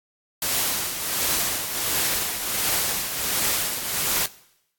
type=noise with tremolo; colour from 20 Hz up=white; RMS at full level=-22 dBFS; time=0.42-4.26 s; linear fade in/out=2 ms; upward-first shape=triangle; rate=1.4 Hz; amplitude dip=60%; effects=noise-tail reverb RT60 0.8 s tail -19 dB re dry + AAC 64 kbps